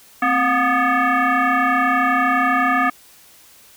sine tone with frequency modulation, 261.6 Hz, C4, in tune, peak -14 dBFS, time 0.22-2.9 s, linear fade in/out 5 ms, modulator 491 Hz, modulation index 3.6, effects white hiss -48 dBFS RMS until 3.76 s

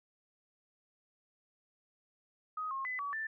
sine tone with pitch steps, 1255 / 1076 / 2010 / 1138 / 1770 Hz, D#6 / C6 / B6 / C#6 / A6, +15 / +48 / +30 / +45 / +10 cents, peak -35 dBFS, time 2.57-3.27 s, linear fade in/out 5 ms, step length 140 ms, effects none

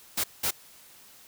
white noise bursts at uneven times, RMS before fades -27 dBFS, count 2, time 0.17-0.24 / 0.43-0.51 s, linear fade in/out 10 ms, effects white hiss -53 dBFS RMS until 1.27 s

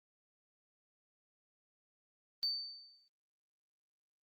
sine tone with exponential decay, 4566 Hz, D8, 50 cents flat, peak -29 dBFS, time 2.43-3.08 s, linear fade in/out 0 ms, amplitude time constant 140 ms, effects tanh soft clip ceiling -26 dBFS + Opus 32 kbps

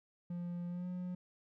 triangle tone with pitch glide, 174.61 to 180.14 Hz, F3 to F#3, 0 to -46 cents, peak -36 dBFS, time 0.3-1.15 s, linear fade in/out 5 ms, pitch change +54 cents, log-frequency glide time 0.68-0.87 s, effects none

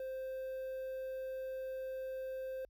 triangle tone with quantisation, 523.3 Hz, C5, in tune, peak -37 dBFS, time 0-2.65 s, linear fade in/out 2 ms, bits 11, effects added 50 Hz sine -65 dBFS peak until 2.69 s

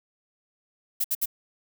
violet noise bursts, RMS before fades -25 dBFS, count 3, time 1-1.258 s, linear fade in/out 10 ms, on 44 ms, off 63 ms, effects none

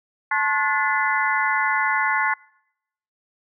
harmonic tone with a mistuned harmonic, 290 Hz, D4, 22 cents flat, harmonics 3 / 4 / 5 / 6 / 7, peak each -25 / -25 / -25 / -25 / -25 dBFS, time 0.31-2.34 s, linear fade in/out 5 ms, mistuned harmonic 4, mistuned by -130 cents, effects noise-tail reverb RT60 0.8 s tail -25 dB re dry

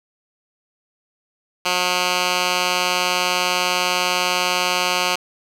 10% pulse tone with band-pass filter, 180 Hz, F#3, 47 cents flat, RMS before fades -20 dBFS, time 1.65-5.16 s, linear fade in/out 10 ms, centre 3300 Hz, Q 0.72, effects 7-bit

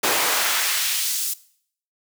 pink noise with high-pass filter sweep, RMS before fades -22 dBFS, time 0.03-1.34 s, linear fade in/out 10 ms, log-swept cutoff 380 to 7300 Hz, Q 0.77, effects noise-tail reverb RT60 0.6 s tail -19 dB re dry

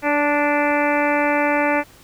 harmonic tone with a mistuned harmonic, 292.9 Hz, D4, 5 cents flat, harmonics 1 / 2 / 3 / 4 / 5 / 6 / 7 / 8 / 9, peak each -22 / -21 / -22 / -29 / -27 / -27 / -27 / -27 / -33 dBFS, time 0.02-1.84 s, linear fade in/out 50 ms, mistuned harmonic 2, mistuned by -15 cents, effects pink hiss -48 dBFS RMS until 2.03 s

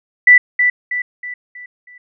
sine tone with echo, 1975.5 Hz, B6, in tune, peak -3 dBFS, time 0.27-0.38 s, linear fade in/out 5 ms, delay 320 ms, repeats 5, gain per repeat -7 dB, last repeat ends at 1.98 s, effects none

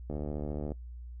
click train, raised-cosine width 2 ms, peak -23 dBFS, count 47, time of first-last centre 0.1-0.719 s, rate 74.3 Hz, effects noise-tail reverb RT60 0.1 s tail -21 dB re dry + added 60 Hz sine -41 dBFS peak until 1.2 s

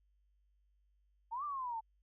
sine exponential two-way sweep, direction up then down, 870 to 1205 to 870 Hz, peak -37 dBFS, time 1.31-1.81 s, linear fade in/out 20 ms, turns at 1.44 s, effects added 50 Hz sine -70 dBFS peak until 2.02 s

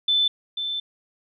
sine tone pair in turn, 3520 / 3534 Hz, A7 / A7, 0 / +7 cents, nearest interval unison, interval 7 cents, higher second, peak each -17 / -25 dBFS, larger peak first, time 0.08-0.28 / 0.57-0.8 s, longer second, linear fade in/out 5 ms, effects none

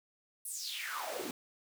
pink noise with high-pass filter sweep, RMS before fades -40 dBFS, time 0.45-1.31 s, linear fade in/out 2 ms, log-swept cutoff 11000 to 250 Hz, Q 5.6, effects none

